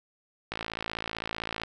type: click train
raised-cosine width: 0.3 ms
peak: -16 dBFS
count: 63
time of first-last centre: 0.52-1.635 s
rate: 55.6 Hz
effects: none